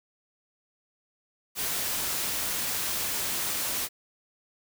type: noise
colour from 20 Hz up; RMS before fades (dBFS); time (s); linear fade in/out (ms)
white; -30; 1.55-3.89; 50
effects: none